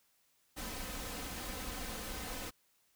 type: noise with comb filter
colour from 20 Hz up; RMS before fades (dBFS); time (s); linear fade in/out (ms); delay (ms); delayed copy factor
pink; -42; 0.56-2.51; 20; 3.9; +0.6
effects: white hiss -73 dBFS RMS until 2.95 s